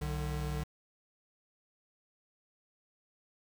square tone pair together, 63.01 / 150 Hz, B1 / D3, +35 / +37 cents, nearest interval octave + minor third, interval 1502 cents, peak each -37 / -37 dBFS, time 0.01-0.64 s, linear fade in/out 10 ms, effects 12-bit

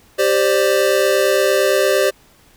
square chord, G suspended fourth, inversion none, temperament equal with one note detuned, 392 / 523.3 / 592.1 Hz, G4 / C5 / D5, 0 / 0 / +14 cents, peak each -18 dBFS, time 0.18-2.11 s, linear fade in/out 20 ms, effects pink hiss -51 dBFS RMS until 2.56 s

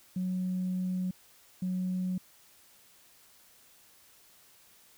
sine tone pair in turn, 183.9 / 183.9 Hz, F#3 / F#3, -10 / -10 cents, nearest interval unison, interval 0 cents, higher neither, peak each -28 dBFS, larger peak neither, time 0.16-1.11 / 1.62-2.18 s, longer first, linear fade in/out 5 ms, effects tanh soft clip ceiling -25 dBFS + white hiss -60 dBFS RMS until 4.97 s

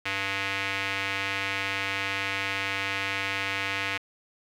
square tone with band-pass filter, 97.8 Hz, G2, 4 cents flat, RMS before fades -30 dBFS, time 0.05-3.98 s, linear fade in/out 10 ms, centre 2300 Hz, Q 2.3, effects 9-bit

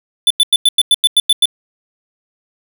square tone bursts, 3503 Hz, A7, 8 cents flat, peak -7 dBFS, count 10, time 0.27-1.456 s, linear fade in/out 2 ms, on 34 ms, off 94 ms, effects none

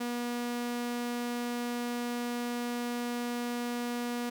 sawtooth tone, 240.9 Hz, B3, 43 cents flat, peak -28 dBFS, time 0-4.3 s, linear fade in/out 10 ms, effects none

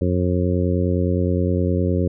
harmonic tone, 89.7 Hz, F2, 47 cents sharp, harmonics 1 / 2 / 3 / 4 / 5 / 6, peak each -20 / -23 / -25 / -26 / -27 / -28 dBFS, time 0.01-2.08 s, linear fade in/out 5 ms, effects none

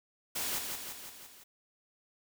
white noise with echo, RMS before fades -35 dBFS, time 0.35-0.59 s, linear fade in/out 10 ms, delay 170 ms, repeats 5, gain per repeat -4 dB, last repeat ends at 1.44 s, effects none

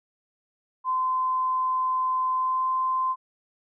sine tone with pitch glide, 1030 to 1037.2 Hz, C6 to C6, -28 to -15 cents, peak -22 dBFS, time 0.84-3.16 s, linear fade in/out 50 ms, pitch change +13 cents, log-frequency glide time 2.35-2.69 s, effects none

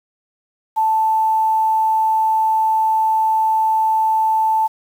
sine tone with quantisation, 880 Hz, A5, in tune, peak -13 dBFS, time 0.76-4.68 s, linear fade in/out 20 ms, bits 7, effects none

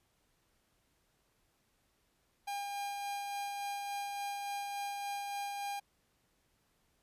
45% pulse tone with tremolo, 806 Hz, G5, 48 cents sharp, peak -36 dBFS, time 2.47-5.8 s, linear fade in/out 10 ms, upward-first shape sine, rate 3.5 Hz, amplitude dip 25%, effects pink hiss -75 dBFS RMS until 7.02 s + resampled to 32000 Hz

